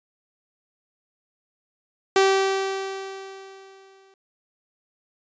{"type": "tone with exponential decay", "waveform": "sawtooth", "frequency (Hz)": 387, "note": "G4", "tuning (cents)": -22, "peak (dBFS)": -10, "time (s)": [2.16, 4.14], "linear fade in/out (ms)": 2, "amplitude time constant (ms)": 430, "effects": ["resampled to 16000 Hz"]}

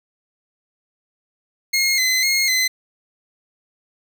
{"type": "tone with vibrato", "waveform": "20% pulse", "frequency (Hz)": 2093, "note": "C7", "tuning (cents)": 0, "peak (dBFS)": -11, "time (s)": [1.73, 2.68], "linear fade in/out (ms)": 10, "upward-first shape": "square", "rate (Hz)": 2, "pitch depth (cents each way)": 46, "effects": []}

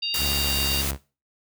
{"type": "harmonic tone", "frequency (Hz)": 932.3, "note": "A#5", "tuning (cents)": 0, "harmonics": [3, 4, 5], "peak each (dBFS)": [-28, -30, -28], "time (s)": [0.02, 0.82], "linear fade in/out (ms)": 10}
{"type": "noise", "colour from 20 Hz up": "white", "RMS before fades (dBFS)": -28, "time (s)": [0.14, 0.91], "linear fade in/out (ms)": 2}
{"type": "tone with pitch glide", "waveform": "sawtooth", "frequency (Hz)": [71, 69.62], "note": ["C#2", "C#2"], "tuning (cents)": [42, 8], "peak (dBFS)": -24, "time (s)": [0.17, 0.98], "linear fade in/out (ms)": 50, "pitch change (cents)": -34, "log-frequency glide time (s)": [0.44, 0.52]}
{"effects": ["noise-tail reverb RT60 0.3 s tail -18 dB re dry"]}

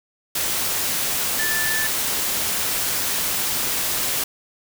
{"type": "tone in noise", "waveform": "sine", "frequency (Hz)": 1756, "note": "A6", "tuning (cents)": -4, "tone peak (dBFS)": -23, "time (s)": [1.39, 1.87], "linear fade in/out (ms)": 5, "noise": "white", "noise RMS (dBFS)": -23, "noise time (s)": [0.35, 4.24], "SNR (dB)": -3, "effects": []}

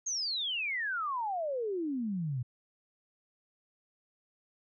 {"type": "exponential sweep", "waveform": "sine", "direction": "down", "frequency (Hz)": [6590, 117.6], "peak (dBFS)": -31, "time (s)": [0.06, 2.43], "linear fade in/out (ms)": 10, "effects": []}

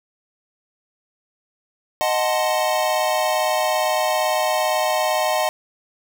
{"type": "chord", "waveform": "square", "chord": "D# diminished seventh", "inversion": "none", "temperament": "equal", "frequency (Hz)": [622.3, 740, 880, 1046.5], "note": ["D#5", "F#5", "A5", "C6"], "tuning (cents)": [0, 0, 0, 0], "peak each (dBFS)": [-22, -24, -26, -28], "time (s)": [2.01, 5.49], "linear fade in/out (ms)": 0, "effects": []}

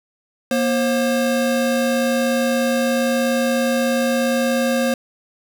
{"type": "tone pair together", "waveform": "square", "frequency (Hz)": [237.6, 534.1], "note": ["A#3", "C5"], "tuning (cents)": [33, 36], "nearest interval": "octave + major second", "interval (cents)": 1403, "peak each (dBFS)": -20, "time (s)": [0.51, 4.94], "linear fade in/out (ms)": 2, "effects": []}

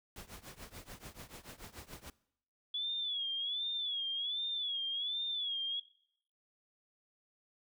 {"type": "noise with tremolo", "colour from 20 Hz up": "pink", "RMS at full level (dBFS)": -47, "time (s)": [0.16, 2.1], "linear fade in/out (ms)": 2, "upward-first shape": "triangle", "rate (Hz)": 6.9, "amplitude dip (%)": 95}
{"type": "tone with vibrato", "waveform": "sine", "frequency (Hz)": 3400, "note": "G#7", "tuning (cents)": 40, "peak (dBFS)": -34, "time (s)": [2.74, 5.8], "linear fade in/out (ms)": 5, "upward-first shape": "sine", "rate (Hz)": 1.3, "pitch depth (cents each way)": 110}
{"effects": ["noise-tail reverb RT60 0.7 s tail -21 dB re dry"]}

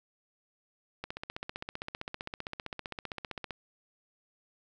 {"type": "click train", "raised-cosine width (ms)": 0.3, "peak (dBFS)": -21, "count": 39, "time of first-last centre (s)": [1.04, 3.508], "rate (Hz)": 15.4, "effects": []}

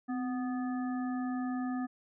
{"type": "harmonic tone with a mistuned harmonic", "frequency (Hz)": 246.9, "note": "B3", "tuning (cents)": 0, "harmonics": [1, 3, 5, 7], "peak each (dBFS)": [-32, -42, -46, -49], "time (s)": [0.08, 1.87], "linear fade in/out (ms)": 20, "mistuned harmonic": 1, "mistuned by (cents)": 58, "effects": []}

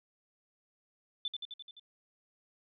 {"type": "tone with echo", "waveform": "sine", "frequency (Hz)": 3520, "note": "A7", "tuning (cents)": 0, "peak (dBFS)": -32, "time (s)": [1.25, 1.28], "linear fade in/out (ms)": 2, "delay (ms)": 86, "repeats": 6, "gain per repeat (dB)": -3, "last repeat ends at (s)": 1.796, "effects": []}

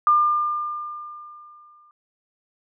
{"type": "tone with exponential decay", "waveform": "sine", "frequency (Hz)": 1200, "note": "D6", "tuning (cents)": 37, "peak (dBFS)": -12, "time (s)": [0.07, 1.91], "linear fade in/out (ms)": 1, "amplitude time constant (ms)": 400, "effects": []}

